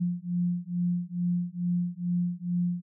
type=beating tone pair; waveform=sine; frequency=174.9 / 177.2 Hz; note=F3 / F3; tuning=+3 / +25 cents; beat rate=2.3 Hz; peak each=-29 dBFS; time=0-2.82 s; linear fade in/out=20 ms; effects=none